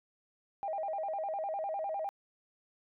sine tone with vibrato, 711 Hz, F5, 31 cents sharp, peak -32 dBFS, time 0.63-2.09 s, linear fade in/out 0 ms, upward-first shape square, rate 9.9 Hz, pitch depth 200 cents each way, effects tanh soft clip ceiling -28 dBFS

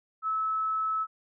sine tone, 1300 Hz, E6, 24 cents flat, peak -26 dBFS, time 0.22-1.07 s, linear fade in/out 50 ms, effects none

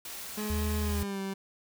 white noise, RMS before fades -41 dBFS, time 0.05-1.03 s, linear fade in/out 2 ms
30% pulse tone with pitch glide, 211.6 to 194.04 Hz, G#3 to G3, +33 to -17 cents, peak -30 dBFS, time 0.37-1.34 s, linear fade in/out 10 ms, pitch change -150 cents, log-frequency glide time 0.8-1.2 s
sine tone, 77.78 Hz, D#2, in tune, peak -29 dBFS, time 0.5-1.03 s, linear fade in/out 0 ms
effects none

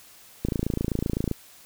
click train, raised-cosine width 3 ms, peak -12 dBFS, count 25, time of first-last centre 0.45-1.313 s, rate 27.8 Hz, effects white hiss -51 dBFS RMS until 1.65 s

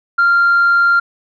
sine tone, 1390 Hz, F6, 9 cents flat, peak -7 dBFS, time 0.18-1 s, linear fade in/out 10 ms, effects tanh soft clip ceiling -6 dBFS

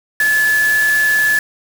sine tone in noise, 1724 Hz, A6, 36 cents flat, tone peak -11 dBFS, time 0.2-1.39 s, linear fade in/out 2 ms, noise white, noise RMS -25 dBFS, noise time 0.2-1.39 s, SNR +11 dB, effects none

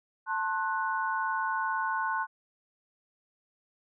sine chord, F# diminished, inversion first, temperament just, 888 / 1065.6 / 1480 Hz, A5 / C6 / F#6, +16 / +31 / 0 cents, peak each -32 dBFS, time 0.26-2.27 s, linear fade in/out 50 ms, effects none

